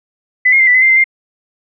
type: tone with pitch steps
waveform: sine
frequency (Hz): 2007 / 2142 / 2085 / 1976 / 2034 / 2094 / 2073 / 2108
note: B6 / C7 / C7 / B6 / C7 / C7 / C7 / C7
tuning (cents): +27 / +40 / -7 / 0 / -50 / +1 / -17 / +12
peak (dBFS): -6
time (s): 0.45-1.042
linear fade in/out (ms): 10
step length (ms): 74
effects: none